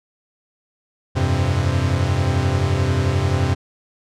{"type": "chord", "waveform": "45% pulse", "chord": "F suspended second", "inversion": "none", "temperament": "equal with one note detuned", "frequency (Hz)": [86.6, 98, 130.81], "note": ["F2", "G2", "C3"], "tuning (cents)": [-14, 0, 0], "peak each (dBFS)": -21, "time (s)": [1.15, 3.55], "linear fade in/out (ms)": 20, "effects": ["low-pass 7000 Hz 12 dB/octave"]}